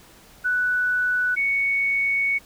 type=tone pair in turn; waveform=sine; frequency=1484 / 2223 Hz; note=F#6 / C#7; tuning=+5 / +4 cents; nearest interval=perfect fifth; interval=699 cents; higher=second; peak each=-19 dBFS; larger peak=neither; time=0.44-1.36 / 1.36-2.39 s; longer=second; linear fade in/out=20 ms; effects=pink hiss -50 dBFS RMS until 2.45 s